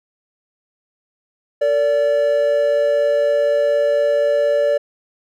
triangle tone pair together, 454.3 / 578.4 Hz, A#4 / D5, -45 / -27 cents, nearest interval major third, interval 418 cents, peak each -20 / -12 dBFS, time 1.61-4.78 s, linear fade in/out 10 ms, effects none

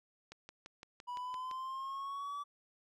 click train, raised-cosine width 0.2 ms, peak -32 dBFS, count 8, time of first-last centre 0.32-1.513 s, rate 5.87 Hz
triangle exponential sweep, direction up, 976 to 1156 Hz, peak -37 dBFS, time 1.07-2.44 s, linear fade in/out 20 ms
effects none

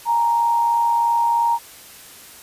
sine tone pair together, 829.3 / 932.3 Hz, G#5 / A#5, -3 / 0 cents, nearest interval major second, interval 203 cents, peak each -27 / -15 dBFS, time 0.05-1.59 s, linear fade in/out 50 ms, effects white hiss -42 dBFS RMS until 2.42 s + resampled to 32000 Hz

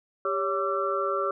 sine tone cluster, 395.9 / 561 / 1167 / 1347 Hz, G4 / C#5 / D6 / E6, +17 / +21 / -11 / +37 cents, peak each -30 dBFS, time 0.25-1.31 s, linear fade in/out 2 ms, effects none

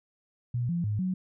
sine tone with pitch steps, 121.2 / 171.9 / 105 / 185.1 Hz, B2 / F3 / G#2 / F#3, -32 / -27 / +19 / +1 cents, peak -26 dBFS, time 0.54-1.14 s, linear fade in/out 5 ms, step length 150 ms, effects none

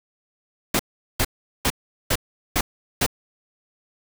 pink noise bursts, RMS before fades -20 dBFS, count 6, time 0.74-3.064 s, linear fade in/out 5 ms, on 54 ms, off 400 ms, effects none

